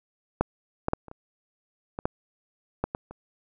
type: clicks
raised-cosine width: 1 ms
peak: -7 / -11 / -9 / -29 / -27 / -18 / -10 / -11 / -15 / -27 dBFS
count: 10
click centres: 0.41 / 0.884 / 0.934 / 1.083 / 1.114 / 1.989 / 2.055 / 2.84 / 2.949 / 3.11 s
effects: none